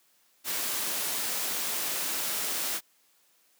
white noise, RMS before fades -31 dBFS, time 0.44-2.81 s, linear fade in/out 50 ms, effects white hiss -66 dBFS RMS until 3.59 s + high-pass 200 Hz 12 dB/octave

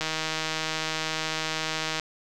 click train, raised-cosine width 0.2 ms, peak -11 dBFS, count 315, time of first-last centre 0.01-1.997 s, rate 158 Hz, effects none

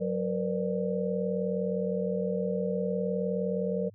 sine tone cluster, 185.3 / 466.5 / 506 / 592 Hz, F#3 / A#4 / B4 / D5, +3 / +1 / +42 / +14 cents, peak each -31 / -31 / -36 / -35 dBFS, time 0-3.9 s, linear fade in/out 20 ms, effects added 103 Hz sine -51 dBFS peak until 3.94 s

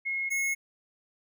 sine / square tone pair in turn, 2163 / 2174 Hz, C#7 / C#7, -43 / -34 cents, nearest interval unison, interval 9 cents, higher second, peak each -28 / -27 dBFS, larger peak second, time 0.05-0.3 / 0.3-0.55 s, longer neither, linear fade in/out 20 ms, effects none

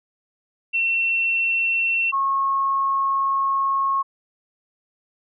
sine tone pair in turn, 2707 / 1090.5 Hz, E7 / C#6, +45 / -29 cents, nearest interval octave + major third, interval 1574 cents, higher first, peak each -18 dBFS, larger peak neither, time 0.73-2.12 / 2.12-4.03 s, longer second, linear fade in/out 20 ms, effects none

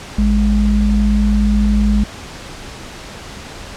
sine tone pair together, 55.01 / 207.7 Hz, A1 / G#3, 0 / 0 cents, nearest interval octave + major seventh, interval 2300 cents, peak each -13 dBFS, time 0.18-2.04 s, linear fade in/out 5 ms, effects pink hiss -32 dBFS RMS until 3.76 s + low-pass 7000 Hz 12 dB/octave

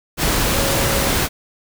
sine tone in noise, 549 Hz, C#5, 17 cents flat, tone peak -24 dBFS, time 0.5-1.12 s, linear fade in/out 50 ms, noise pink, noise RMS -18 dBFS, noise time 0.17-1.29 s, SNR -9 dB, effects none

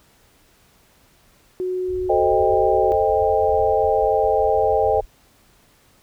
sine tone with pitch glide, 367.4 to 378.2 Hz, F#4 to F#4, -12 to +38 cents, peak -21 dBFS, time 1.6-2.92 s, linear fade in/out 0 ms, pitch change +50 cents, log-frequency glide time 2.14-2.45 s
white low-pass noise, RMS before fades -35 dBFS, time 1.88-5.06 s, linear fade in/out 20 ms, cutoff 100 Hz, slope 96 dB/octave
sine chord, A half-diminished seventh, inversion none, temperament equal with one note detuned, 440 / 523.3 / 622.3 / 795.9 Hz, A4 / C5 / Eb5 / G5, 0 / 0 / 0 / +26 cents, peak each -20 / -22 / -21 / -20 dBFS, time 2.09-5.01 s, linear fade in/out 10 ms
effects pink hiss -56 dBFS RMS until 6.02 s

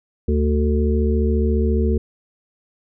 harmonic tone, 74.5 Hz, D2, 25 cents sharp, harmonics 1 / 3 / 5 / 6, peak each -17 / -22 / -24 / -25 dBFS, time 0.28-1.98 s, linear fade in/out 5 ms, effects none

